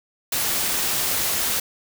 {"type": "noise", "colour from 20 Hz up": "white", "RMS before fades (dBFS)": -23, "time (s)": [0.32, 1.6], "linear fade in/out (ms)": 5, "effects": []}